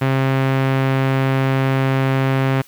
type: tone with low-pass filter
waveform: sawtooth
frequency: 133.7 Hz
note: C3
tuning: 38 cents sharp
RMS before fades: -17 dBFS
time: 0.01-2.62 s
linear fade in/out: 10 ms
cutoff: 2400 Hz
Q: 1.2
effects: white hiss -48 dBFS RMS until 2.67 s